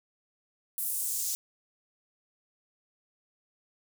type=noise with high-pass filter sweep; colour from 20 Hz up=white; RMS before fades=-32 dBFS; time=0.78-1.35 s; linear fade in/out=0 ms; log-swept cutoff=11000 to 5900 Hz; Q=1.6; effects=none